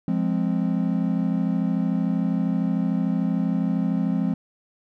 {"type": "chord", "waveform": "triangle", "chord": "F minor", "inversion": "none", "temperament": "equal", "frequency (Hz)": [174.61, 207.7, 261.6], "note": ["F3", "Ab3", "C4"], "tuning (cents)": [0, 0, 0], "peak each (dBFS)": [-22, -23, -24], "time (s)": [0.08, 4.34], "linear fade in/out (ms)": 2, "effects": []}